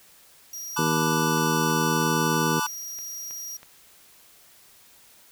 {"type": "tone", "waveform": "sawtooth", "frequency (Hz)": 5710, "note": "F8", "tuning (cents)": 37, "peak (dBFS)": -31, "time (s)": [0.53, 3.57], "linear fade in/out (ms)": 5}
{"type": "chord", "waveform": "square", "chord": "B minor seventh", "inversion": "third", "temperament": "equal", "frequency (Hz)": [880, 987.8, 1174.7, 1480], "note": ["A5", "B5", "D6", "F#6"], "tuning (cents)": [0, 0, 0, 0], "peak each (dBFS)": -31, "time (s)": [0.76, 2.67], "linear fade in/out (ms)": 10}
{"type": "harmonic tone", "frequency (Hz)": 79.4, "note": "D#2", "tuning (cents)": 36, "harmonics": [2, 3, 4, 5, 6], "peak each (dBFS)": [-27, -29, -30, -31, -32], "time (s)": [0.78, 2.6], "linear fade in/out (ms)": 10}
{"type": "click train", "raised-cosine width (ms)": 0.3, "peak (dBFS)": -30, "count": 8, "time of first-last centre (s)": [1.38, 3.631], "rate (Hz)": 3.11}
{"effects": ["white hiss -54 dBFS RMS until 5.31 s"]}